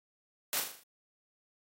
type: noise with echo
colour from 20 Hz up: white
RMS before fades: -32 dBFS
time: 0.53-0.6 s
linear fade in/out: 0 ms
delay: 39 ms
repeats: 6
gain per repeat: -5 dB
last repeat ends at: 0.834 s
effects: high-pass 200 Hz 12 dB/octave + AAC 48 kbps